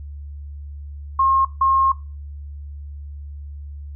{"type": "tone bursts at uneven times", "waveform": "sine", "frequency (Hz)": 1073, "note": "C6", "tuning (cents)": 43, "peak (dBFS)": -13, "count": 2, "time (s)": [[1.19, 1.45], [1.61, 1.92]], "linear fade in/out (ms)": 5, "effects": ["noise-tail reverb RT60 0.3 s tail -19 dB re dry", "added 72 Hz sine -31 dBFS peak until 3.95 s"]}